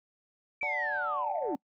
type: linear sweep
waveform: sine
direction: down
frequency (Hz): 2349 to 245.3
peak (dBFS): -30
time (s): 0.61-1.56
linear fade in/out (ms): 5
type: chord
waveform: sine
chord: D major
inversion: none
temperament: equal with one note detuned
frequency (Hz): 587.3 / 742.6 / 880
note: D5 / F#5 / A5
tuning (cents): 0 / +6 / 0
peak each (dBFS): -37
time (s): 0.63-1.55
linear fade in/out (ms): 0
effects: noise-tail reverb RT60 0.1 s tail -24 dB re dry + tanh soft clip ceiling -21 dBFS